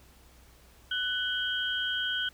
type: tone cluster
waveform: sine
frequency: 1493 / 2975 / 3206 Hz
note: F#6 / F#7 / G7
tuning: +15 / +9 / +38 cents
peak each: -31 / -36 / -32 dBFS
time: 0.91-2.29 s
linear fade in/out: 5 ms
effects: added 62 Hz sine -58 dBFS peak until 2.33 s + pink hiss -59 dBFS RMS until 2.33 s